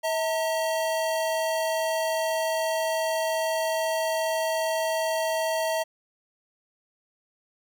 square tone pair together, 643 / 908.7 Hz, E5 / A#5, -43 / -44 cents, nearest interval tritone, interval 599 cents, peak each -26 / -31 dBFS, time 0.03-5.84 s, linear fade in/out 20 ms, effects none

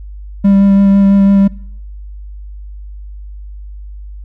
triangle tone with vibrato, 197.7 Hz, G3, 15 cents sharp, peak -3 dBFS, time 0.44-1.48 s, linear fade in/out 10 ms, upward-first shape sine, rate 6 Hz, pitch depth 12 cents each way, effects noise-tail reverb RT60 0.7 s tail -23 dB re dry + added 50 Hz sine -26 dBFS peak until 4.24 s

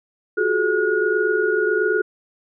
sine tone cluster, 357.9 / 379.3 / 426.9 / 1444 Hz, F4 / F#4 / G#4 / F#6, +42 / +43 / +48 / -43 cents, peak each -24 / -24 / -20 / -22 dBFS, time 0.37-2.02 s, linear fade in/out 10 ms, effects none

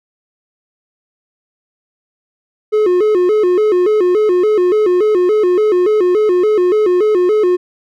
triangle tone with vibrato, 392 Hz, G4, in tune, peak -7 dBFS, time 2.72-7.57 s, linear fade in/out 20 ms, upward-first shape square, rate 3.5 Hz, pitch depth 150 cents each way, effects none

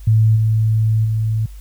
sine tone with level steps, 110 Hz, A2, in tune, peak -9 / -12 / -15 dBFS, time 0.07-1.46 s, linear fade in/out 5 ms, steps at 0.35 / 1.04 s, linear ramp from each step 20 ms, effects added 50 Hz sine -32 dBFS peak until 1.6 s + white hiss -51 dBFS RMS until 1.6 s

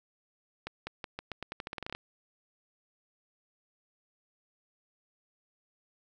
accelerating click train, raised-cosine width 0.3 ms, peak -21 dBFS, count 16, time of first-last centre 0.67-1.95 s, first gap 200 ms, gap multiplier 0.86, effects none

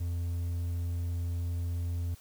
triangle tone, 86.1 Hz, F2, 24 cents flat, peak -28 dBFS, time 0-2.15 s, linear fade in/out 10 ms, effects white hiss -58 dBFS RMS until 2.2 s

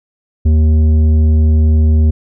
sine tone with tanh clipping, 77.9 Hz, D#2, 3 cents sharp, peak -8 dBFS, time 0.45-2.11 s, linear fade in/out 10 ms, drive 9 dB, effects none

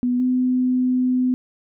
sine tone pair in turn, 246.9 / 253.1 Hz, B3 / B3, 0 / +43 cents, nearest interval unison, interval 43 cents, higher second, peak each -17 / -16 dBFS, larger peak second, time 0.03-0.2 / 0.2-1.34 s, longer second, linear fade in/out 0 ms, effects none

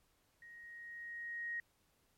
sine tone with level ramp, 1878 Hz, A#6, 12 cents sharp, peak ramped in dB -53 to -37 dBFS, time 0.42-1.6 s, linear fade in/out 2 ms, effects pink hiss -75 dBFS RMS until 2.17 s + MP3 64 kbps

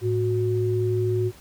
sine tone pair together, 108.9 / 366.3 Hz, A2 / F#4, -17 / -17 cents, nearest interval octave + major sixth, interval 2100 cents, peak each -23 dBFS, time 0.01-1.32 s, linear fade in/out 50 ms, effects pink hiss -50 dBFS RMS until 1.4 s

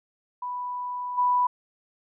sine tone with level steps, 987.8 Hz, B5, in tune, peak -29 / -19 dBFS, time 0.42-1.47 s, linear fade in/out 5 ms, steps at 1.17 s, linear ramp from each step 20 ms, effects none

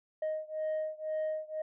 sine beating tone pair, 622.3 / 624.3 Hz, D#5 / D#5, 0 / +6 cents, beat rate 2 Hz, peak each -33 / -34 dBFS, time 0.22-1.62 s, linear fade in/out 5 ms, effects tanh soft clip ceiling -29 dBFS

